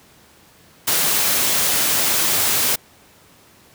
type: noise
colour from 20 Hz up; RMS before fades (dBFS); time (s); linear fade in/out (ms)
white; -18; 0.87-2.76; 10
effects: pink hiss -50 dBFS RMS until 3.74 s + high-pass 80 Hz 12 dB/octave